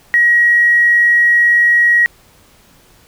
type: tone with tanh clipping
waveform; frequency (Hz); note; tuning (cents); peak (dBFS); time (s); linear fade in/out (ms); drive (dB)
triangle; 1901; A#6; +33; -7; 0.14-2.06; 0; 3
effects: pink hiss -48 dBFS RMS until 3.07 s